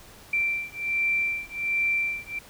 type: beating tone pair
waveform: sine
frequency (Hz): 2349 / 2350.3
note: D7 / D7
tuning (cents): 0 / +1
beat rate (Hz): 1.3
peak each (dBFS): -27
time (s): 0.33-2.39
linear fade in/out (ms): 5
effects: pink hiss -49 dBFS RMS until 2.49 s